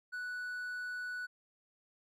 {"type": "tone", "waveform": "triangle", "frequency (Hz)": 1480, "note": "F#6", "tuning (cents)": 0, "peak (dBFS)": -36, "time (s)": [0.12, 1.27], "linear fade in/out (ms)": 20, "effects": []}